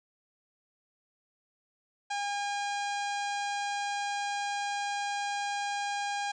harmonic tone, 811 Hz, G#5, 41 cents flat, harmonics 1 / 2 / 3 / 4 / 5 / 6 / 7 / 8 / 9 / 10, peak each -32 / -38 / -42 / -44 / -46 / -48 / -49 / -50 / -51 / -52 dBFS, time 2.1-6.32 s, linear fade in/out 10 ms, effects none

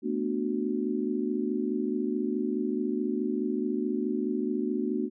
sine chord, B minor seventh, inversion third, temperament just, 222.2 / 246.9 / 296.3 / 370.4 Hz, A3 / B3 / D4 / F#4, +17 / 0 / +15 / +2 cents, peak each -32 dBFS, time 0.02-5.1 s, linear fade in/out 50 ms, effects none

